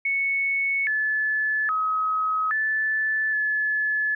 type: tone with pitch steps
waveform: sine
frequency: 2211 / 1730 / 1272 / 1747 / 1720 Hz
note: C#7 / A6 / D#6 / A6 / A6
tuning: -5 / -30 / +38 / -13 / -40 cents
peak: -21 dBFS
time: 0.05-4.15 s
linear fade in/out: 5 ms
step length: 820 ms
effects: none